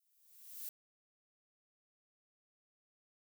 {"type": "noise with exponential growth", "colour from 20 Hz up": "violet", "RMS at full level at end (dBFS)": -42, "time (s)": [0, 0.69], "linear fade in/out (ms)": 2, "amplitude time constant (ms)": 150, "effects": []}